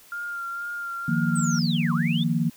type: tone with vibrato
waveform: sine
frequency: 1396.9 Hz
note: F6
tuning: in tune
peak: -29 dBFS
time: 0.12-1.59 s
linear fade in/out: 2 ms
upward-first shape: sine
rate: 2.1 Hz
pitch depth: 23 cents each way
type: chord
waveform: sine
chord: Eb suspended second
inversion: none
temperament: just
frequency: 155.56 / 175.01 / 233.3 Hz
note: Eb3 / F3 / Bb3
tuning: 0 / +4 / +2 cents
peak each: -25 dBFS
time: 1.08-2.5 s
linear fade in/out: 5 ms
type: linear two-way sweep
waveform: sine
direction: down then up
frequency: 8372 to 997 to 3669 Hz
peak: -29 dBFS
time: 1.35-2.24 s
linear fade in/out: 10 ms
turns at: 1.93 s
effects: white hiss -52 dBFS RMS until 2.56 s